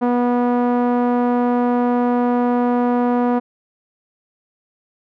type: tone with low-pass filter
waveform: sawtooth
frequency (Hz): 243.8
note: B3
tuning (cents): -22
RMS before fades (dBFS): -17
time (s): 0.01-3.4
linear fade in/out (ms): 20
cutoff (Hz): 950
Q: 1.3
effects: none